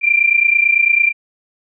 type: tone pair together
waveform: sine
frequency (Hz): 2359 / 2388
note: D7 / D7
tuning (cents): +7 / +28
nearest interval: unison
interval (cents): 21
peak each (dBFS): -13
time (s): 0.01-1.13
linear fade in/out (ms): 50
effects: none